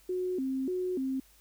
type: tone with vibrato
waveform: sine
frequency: 311.1 Hz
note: D#4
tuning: in tune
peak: -29 dBFS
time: 0.09-1.2 s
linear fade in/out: 5 ms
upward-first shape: square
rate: 1.7 Hz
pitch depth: 280 cents each way
effects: added 50 Hz sine -63 dBFS peak until 1.4 s + white hiss -62 dBFS RMS until 1.4 s